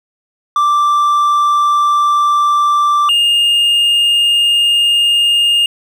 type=tone pair in turn; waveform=triangle; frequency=1174.7 / 2830 Hz; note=D6 / F7; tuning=0 / +22 cents; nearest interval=octave + minor third; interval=1522 cents; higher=second; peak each=-7 dBFS; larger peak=neither; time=0.56-3.09 / 3.09-5.66 s; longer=second; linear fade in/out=2 ms; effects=none